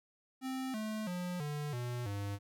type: tone with pitch steps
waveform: square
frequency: 261.6 / 216.2 / 178.68 / 147.67 / 122.04 / 100.86 Hz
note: C4 / A3 / F3 / D3 / B2 / G2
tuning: 0 / -30 / +40 / +10 / -20 / +50 cents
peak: -37 dBFS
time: 0.41-2.39 s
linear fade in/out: 50 ms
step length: 330 ms
effects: none